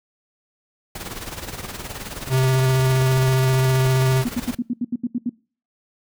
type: noise with tremolo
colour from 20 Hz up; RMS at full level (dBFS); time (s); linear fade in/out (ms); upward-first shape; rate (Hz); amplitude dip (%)
pink; -30; 0.95-4.55; 5; sine; 19; 65
type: tone with vibrato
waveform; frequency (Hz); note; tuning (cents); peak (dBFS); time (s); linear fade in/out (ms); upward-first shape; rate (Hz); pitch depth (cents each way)
square; 130.81; C3; 0; -16; 2.29-4.25; 50; triangle; 15; 17
type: tone bursts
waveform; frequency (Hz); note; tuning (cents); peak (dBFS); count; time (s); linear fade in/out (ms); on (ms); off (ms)
sine; 241.6; B3; -38; -19; 10; 4.25-5.295; 5; 37; 75
effects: noise-tail reverb RT60 0.4 s tail -23 dB re dry